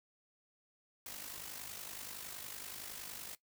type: noise with amplitude modulation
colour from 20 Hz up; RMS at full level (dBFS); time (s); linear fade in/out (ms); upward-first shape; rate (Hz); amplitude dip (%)
white; -44; 1.06-3.35; 2; sine; 50.7; 60
effects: noise-tail reverb RT60 0.1 s tail -17 dB re dry